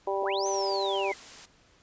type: harmonic tone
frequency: 195.8 Hz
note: G3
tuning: 2 cents flat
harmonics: 2 / 3 / 4 / 5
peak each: -30 / -32 / -33 / -34 dBFS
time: 0.07-1.12 s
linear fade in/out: 5 ms
type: linear two-way sweep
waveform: sine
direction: up then down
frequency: 186.8 to 6272 to 1991 Hz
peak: -33 dBFS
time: 0.22-1.14 s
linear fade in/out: 10 ms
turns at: 0.47 s
type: high-pass noise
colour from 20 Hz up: white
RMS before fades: -46 dBFS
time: 0.45-1.46 s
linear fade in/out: 10 ms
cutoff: 220 Hz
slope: 48 dB/octave
effects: pink hiss -61 dBFS RMS until 1.82 s + resampled to 16000 Hz